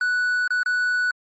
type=tone with dropouts; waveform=triangle; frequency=1480 Hz; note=F#6; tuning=in tune; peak=-17 dBFS; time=0.01-1.11 s; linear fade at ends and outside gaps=2 ms; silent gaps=0.477-0.505 / 0.631-0.66 s; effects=MP3 32 kbps